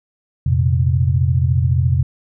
sine chord, F suspended fourth, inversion none, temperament equal, 87.31 / 116.54 / 130.81 Hz, F2 / Bb2 / C3, 0 / 0 / 0 cents, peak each -16 / -20 / -16 dBFS, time 0.46-2.03 s, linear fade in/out 5 ms, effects none

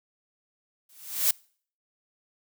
blue noise with exponential growth, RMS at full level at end -19 dBFS, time 0.89-1.31 s, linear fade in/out 5 ms, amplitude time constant 91 ms, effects noise-tail reverb RT60 0.5 s tail -26 dB re dry

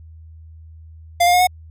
square tone with pitch steps, 696 / 707.8 / 719.7 / 731.9 Hz, F5 / F5 / F#5 / F#5, -6 / +23 / -48 / -19 cents, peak -12 dBFS, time 1.2-1.472 s, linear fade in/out 10 ms, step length 68 ms, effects added 80 Hz sine -38 dBFS peak until 1.7 s

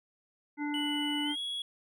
harmonic tone, 293.7 Hz, D4, in tune, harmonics 1 / 3 / 5 / 7, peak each -32 / -40 / -45 / -41 dBFS, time 0.57-1.36 s, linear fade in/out 50 ms
triangle tone with pitch glide, 2962 to 3344 Hz, F#7 to G#7, +1 to +11 cents, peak -32 dBFS, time 0.74-1.62 s, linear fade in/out 2 ms, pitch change +210 cents, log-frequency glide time 1.24-1.38 s
effects none

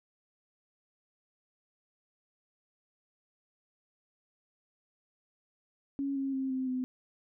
sine tone with pitch steps, 277.2 / 271.5 / 265.9 / 260.4 / 255.1 Hz, C#4 / C#4 / C4 / C4 / C4, 0 / -36 / +28 / -8 / -44 cents, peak -30 dBFS, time 5.99-6.84 s, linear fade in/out 0 ms, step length 170 ms, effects none

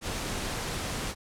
pink noise, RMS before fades -33 dBFS, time 0.01-1.15 s, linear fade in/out 50 ms, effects low-pass 10000 Hz 12 dB/octave

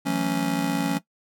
square chord, F# minor seventh, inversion third, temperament just, 166.5 / 185 / 222 / 277.5 Hz, E3 / F#3 / A3 / C#4, +18 / 0 / +16 / +2 cents, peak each -31 / -30 / -31 / -26 dBFS, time 0.05-0.99 s, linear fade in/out 20 ms, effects noise-tail reverb RT60 0.1 s tail -17 dB re dry

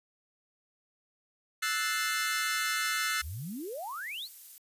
sawtooth chord, F# half-diminished seventh, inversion third, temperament equal, 1318.5 / 1480 / 1760 / 2093 Hz, E6 / F#6 / A6 / C7, 0 / 0 / 0 / 0 cents, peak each -31 dBFS, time 1.62-3.22 s, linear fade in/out 10 ms
violet noise, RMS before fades -46 dBFS, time 1.9-4.58 s, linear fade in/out 0 ms
sine exponential sweep, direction up, 61.4 to 4721 Hz, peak -36 dBFS, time 3.21-4.29 s, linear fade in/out 50 ms
effects resampled to 32000 Hz

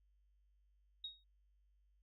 sine tone with exponential decay, 3763 Hz, A#7, 16 cents sharp, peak -40 dBFS, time 1.04-1.24 s, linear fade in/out 5 ms, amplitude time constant 43 ms, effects added 50 Hz sine -70 dBFS peak until 2.02 s

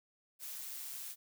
blue noise with amplitude modulation, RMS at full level -43 dBFS, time 0.39-1.16 s, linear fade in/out 50 ms, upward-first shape sine, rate 134 Hz, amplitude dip 35%, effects none

